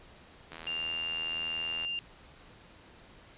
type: click train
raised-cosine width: 0.3 ms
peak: -27 dBFS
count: 109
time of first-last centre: 0.52-1.848 s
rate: 81.3 Hz
type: tone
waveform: sine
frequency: 2794 Hz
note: F7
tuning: in tune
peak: -32 dBFS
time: 0.67-1.99 s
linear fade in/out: 0 ms
effects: pink hiss -55 dBFS RMS until 3.37 s + resampled to 8000 Hz